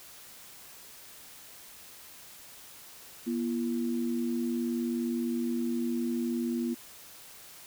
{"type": "tone pair together", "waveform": "sine", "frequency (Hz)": [240, 339.4], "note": ["B3", "F4"], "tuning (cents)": [-49, -49], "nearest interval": "tritone", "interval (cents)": 600, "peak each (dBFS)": [-29, -34], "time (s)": [3.26, 6.75], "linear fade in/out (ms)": 20, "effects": ["white hiss -50 dBFS RMS until 7.66 s"]}